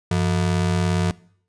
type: ring-modulated tone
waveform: square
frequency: 134.8 Hz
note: C#3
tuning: 48 cents flat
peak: -16 dBFS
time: 0.11-1.11 s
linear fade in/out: 0 ms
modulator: 38.7 Hz
effects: noise-tail reverb RT60 0.6 s tail -22 dB re dry + resampled to 22050 Hz